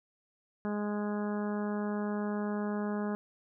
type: harmonic tone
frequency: 207.7 Hz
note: G#3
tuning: in tune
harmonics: 1 / 2 / 3 / 4 / 5 / 6 / 7 / 8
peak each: -32 / -38 / -42 / -44 / -46 / -48 / -49 / -50 dBFS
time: 0.65-3.15 s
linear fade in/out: 0 ms
effects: none